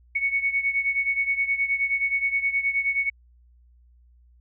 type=beating tone pair; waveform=sine; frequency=2217 / 2226.5 Hz; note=C#7 / C#7; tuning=0 / +7 cents; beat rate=9.5 Hz; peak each=-23 / -27 dBFS; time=0.15-3.1 s; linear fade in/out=10 ms; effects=added 60 Hz sine -53 dBFS peak until 4.4 s